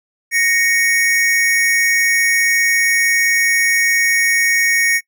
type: tone pair together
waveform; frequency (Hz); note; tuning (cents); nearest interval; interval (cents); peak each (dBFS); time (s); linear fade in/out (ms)
square; 1864.7 / 2225; A#6 / C#7; 0 / +6; minor third; 306; -16; 0.31-5.01; 50
effects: noise-tail reverb RT60 0.1 s tail -24 dB re dry